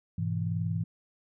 sine chord, E major, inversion first, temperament just, 103.01 / 123.61 / 164.81 Hz, G#2 / B2 / E3, -14 / +2 / 0 cents, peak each -31 / -36 / -31 dBFS, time 0.18-0.84 s, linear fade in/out 5 ms, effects none

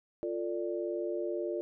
sine chord, D minor, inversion first, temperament equal with one note detuned, 349.2 / 447.7 / 587.3 Hz, F4 / A4 / D5, 0 / +30 / 0 cents, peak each -34 / -38 / -37 dBFS, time 0.23-1.61 s, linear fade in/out 0 ms, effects none

